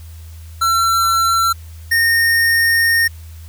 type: tone pair in turn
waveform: square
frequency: 1351 / 1839.8 Hz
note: E6 / A#6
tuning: +42 / -23 cents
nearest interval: perfect fourth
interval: 535 cents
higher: second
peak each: -13 / -12 dBFS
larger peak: second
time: 0.61-1.53 / 1.91-3.08 s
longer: second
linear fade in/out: 10 ms
effects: added 81 Hz sine -32 dBFS peak until 3.48 s + white hiss -47 dBFS RMS until 3.48 s